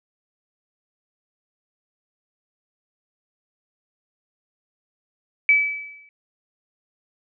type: tone with exponential decay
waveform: sine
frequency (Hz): 2298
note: D7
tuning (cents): -38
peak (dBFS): -10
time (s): 5.49-6.09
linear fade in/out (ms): 1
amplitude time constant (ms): 130
effects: none